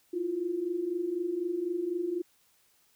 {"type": "tone pair together", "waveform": "sine", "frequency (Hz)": [329.6, 353.6], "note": ["E4", "F4"], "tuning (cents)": [0, 22], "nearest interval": "minor second", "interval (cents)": 122, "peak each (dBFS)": [-35, -30], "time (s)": [0.13, 2.22], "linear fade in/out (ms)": 10, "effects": ["white hiss -67 dBFS RMS until 2.95 s"]}